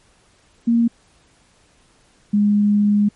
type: tone pair in turn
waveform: sine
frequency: 233.1 / 206.3 Hz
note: A#3 / G#3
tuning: 0 / -11 cents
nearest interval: major second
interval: 211 cents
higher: first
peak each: -12 dBFS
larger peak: neither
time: 0.67-0.88 / 2.33-3.09 s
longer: second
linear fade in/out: 10 ms
effects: pink hiss -56 dBFS RMS until 3.15 s + MP3 48 kbps